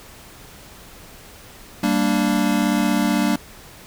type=chord; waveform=square; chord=G minor; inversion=none; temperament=equal with one note detuned; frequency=196 / 231.9 / 293.7 Hz; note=G3 / Bb3 / D4; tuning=0 / -9 / 0 cents; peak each=-22 dBFS; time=1.83-3.36 s; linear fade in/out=5 ms; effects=pink hiss -43 dBFS RMS until 3.86 s